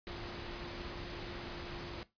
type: tone in noise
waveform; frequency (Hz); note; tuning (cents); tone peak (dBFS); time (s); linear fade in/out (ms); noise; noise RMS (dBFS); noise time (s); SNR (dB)
sine; 348.7; F4; -3; -48; 0.07-2.03; 0; pink; -44; 0.07-2.03; -7
effects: noise-tail reverb RT60 0.2 s tail -17 dB re dry + resampled to 11025 Hz